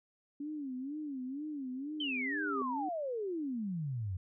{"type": "tone with vibrato", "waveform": "sine", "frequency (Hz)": 278.7, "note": "C#4", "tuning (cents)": 9, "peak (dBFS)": -37, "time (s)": [0.4, 2.89], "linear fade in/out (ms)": 5, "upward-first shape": "sine", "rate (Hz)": 2.1, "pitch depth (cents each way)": 170}
{"type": "tone with exponential growth", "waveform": "sine", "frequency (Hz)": 400.5, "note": "G4", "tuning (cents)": 37, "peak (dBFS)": -35, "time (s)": [1.6, 2.62], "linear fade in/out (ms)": 1, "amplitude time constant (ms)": 220}
{"type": "exponential sweep", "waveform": "sine", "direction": "down", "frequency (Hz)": [3157, 87], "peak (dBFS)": -34, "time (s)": [2, 4.17], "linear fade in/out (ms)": 5}
{"effects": []}